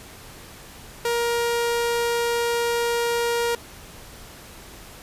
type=tone; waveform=sawtooth; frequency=471.2 Hz; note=A#4; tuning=19 cents sharp; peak=-17 dBFS; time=1.05-3.55 s; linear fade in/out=2 ms; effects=pink hiss -43 dBFS RMS until 5.02 s + resampled to 32000 Hz